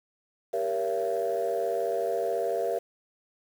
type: chord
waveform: sine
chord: G diminished seventh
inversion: none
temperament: just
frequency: 392 / 470.4 / 564.5 / 677.4 Hz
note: G4 / Bb4 / Db5 / Fb5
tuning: 0 / +16 / +31 / +47 cents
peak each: -32 / -29 / -32 / -29 dBFS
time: 0.53-2.79 s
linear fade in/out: 10 ms
effects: tanh soft clip ceiling -19 dBFS + 8-bit